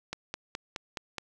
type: click train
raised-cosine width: 0.2 ms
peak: -17 dBFS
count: 6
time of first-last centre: 0.13-1.183 s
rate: 4.75 Hz
effects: none